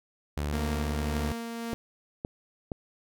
sawtooth tone with vibrato, 73.42 Hz, D2, in tune, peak -25 dBFS, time 0.37-1.32 s, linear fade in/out 0 ms, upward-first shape sine, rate 18 Hz, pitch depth 20 cents each way
sawtooth tone with tremolo, 231.7 Hz, A#3, 10 cents flat, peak -28 dBFS, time 0.53-1.74 s, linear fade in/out 0 ms, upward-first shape sine, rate 1.8 Hz, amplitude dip 30%
clicks, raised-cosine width 2 ms, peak -19 dBFS, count 3, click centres 1.732 / 2.249 / 2.718 s
effects none

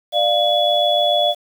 sine tone cluster, 592 / 699 / 3403 Hz, D5 / F5 / G#7, +14 / +1 / +41 cents, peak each -18 dBFS, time 0.12-1.35 s, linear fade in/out 50 ms, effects 7-bit

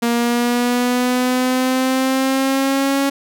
sawtooth linear sweep, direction up, 234.6 to 277.2 Hz, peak -11 dBFS, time 0.02-3.1 s, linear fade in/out 10 ms, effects none

